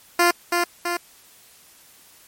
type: tone with echo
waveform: 10% pulse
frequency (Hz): 348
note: F4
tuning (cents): -6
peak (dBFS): -6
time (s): 0.19-0.31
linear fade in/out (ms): 5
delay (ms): 330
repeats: 2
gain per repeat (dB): -4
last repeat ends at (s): 0.97
effects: white hiss -51 dBFS RMS until 2.27 s + MP3 64 kbps